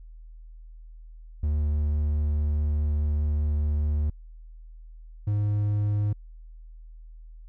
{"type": "tone pair in turn", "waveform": "triangle", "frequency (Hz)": [74.6, 103.71], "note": ["D2", "G#2"], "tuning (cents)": [28, -2], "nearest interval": "tritone", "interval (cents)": 570, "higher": "second", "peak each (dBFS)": -20, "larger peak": "neither", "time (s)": [[1.43, 4.1], [5.27, 6.13]], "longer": "first", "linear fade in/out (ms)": 5, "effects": ["added 40 Hz sine -42 dBFS peak until 7.48 s"]}